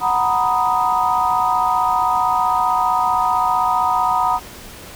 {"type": "chord", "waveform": "sine", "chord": "B major seventh", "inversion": "second", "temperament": "equal", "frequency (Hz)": [740, 932.3, 987.8, 1244.5], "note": ["F#5", "A#5", "B5", "D#6"], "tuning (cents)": [0, 0, 0, 0], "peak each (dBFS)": -20, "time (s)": [0, 4.4], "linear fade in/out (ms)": 50, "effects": ["pink hiss -37 dBFS RMS until 4.95 s"]}